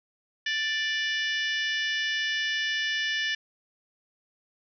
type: harmonic tone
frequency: 587.3 Hz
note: D5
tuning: in tune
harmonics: 3 / 4 / 5 / 6 / 7 / 8 / 9 / 10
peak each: -28 / -37 / -32 / -36 / -46 / -44 / -39 / -46 dBFS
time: 0.46-3.35 s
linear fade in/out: 5 ms
effects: none